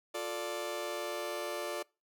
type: chord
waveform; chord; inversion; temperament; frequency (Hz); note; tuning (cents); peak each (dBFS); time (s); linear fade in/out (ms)
sawtooth; D minor; first; just; 352.4 / 440.5 / 587.3; F4 / A4 / D5; +16 / +2 / 0; -37 / -38 / -34; 0.14-1.83; 10
effects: noise-tail reverb RT60 0.3 s tail -25 dB re dry